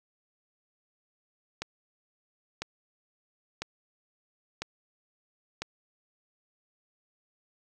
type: click train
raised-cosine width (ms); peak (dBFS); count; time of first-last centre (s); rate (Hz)
0.2; -16; 5; 1.62-5.62; 1
effects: none